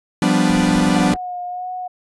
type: chord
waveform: 45% pulse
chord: G dominant seventh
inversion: third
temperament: equal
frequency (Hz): 174.61 / 196 / 246.9 / 293.7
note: F3 / G3 / B3 / D4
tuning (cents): 0 / 0 / 0 / 0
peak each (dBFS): -19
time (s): 0.22-1.14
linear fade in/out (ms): 2
type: low-pass noise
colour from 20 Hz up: pink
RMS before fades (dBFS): -31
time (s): 0.49-1.17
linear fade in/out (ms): 10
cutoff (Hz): 750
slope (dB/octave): 12
type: tone with vibrato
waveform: sine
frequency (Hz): 724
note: F#5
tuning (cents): -38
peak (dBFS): -24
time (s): 0.95-1.88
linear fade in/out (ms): 10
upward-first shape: sine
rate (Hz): 1.6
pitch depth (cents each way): 24
effects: resampled to 24000 Hz